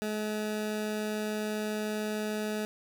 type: tone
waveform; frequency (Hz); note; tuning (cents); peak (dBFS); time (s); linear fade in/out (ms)
20% pulse; 213.1; G#3; +45; -26; 0.02-2.65; 0
effects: none